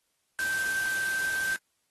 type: tone in noise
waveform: sine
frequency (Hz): 1560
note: G6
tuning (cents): -9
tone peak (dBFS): -27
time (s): 0.39-1.56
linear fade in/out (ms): 0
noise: white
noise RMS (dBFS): -37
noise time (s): 0.39-1.56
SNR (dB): +7
effects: white hiss -75 dBFS RMS until 1.9 s + AAC 32 kbps